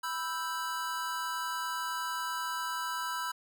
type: chord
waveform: square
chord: E minor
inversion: second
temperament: equal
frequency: 987.8 / 1318.5 / 1568 Hz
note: B5 / E6 / G6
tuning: 0 / 0 / 0 cents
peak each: -37 / -38 / -40 dBFS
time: 0.03-3.32 s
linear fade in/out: 10 ms
effects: none